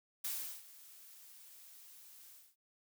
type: noise with ADSR envelope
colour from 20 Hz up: blue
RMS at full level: -38 dBFS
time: 0.24-2.56 s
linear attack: 8 ms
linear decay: 370 ms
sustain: -19 dB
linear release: 230 ms
effects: none